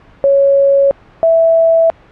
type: tone pair in turn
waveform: sine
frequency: 554.4 / 657.9 Hz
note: C#5 / E5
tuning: 0 / -4 cents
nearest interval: minor third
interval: 296 cents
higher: second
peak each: -6 dBFS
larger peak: neither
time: 0.24-0.91 / 1.23-1.9 s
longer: neither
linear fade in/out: 0 ms
effects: pink hiss -43 dBFS RMS until 2.11 s + low-pass 2000 Hz 12 dB/octave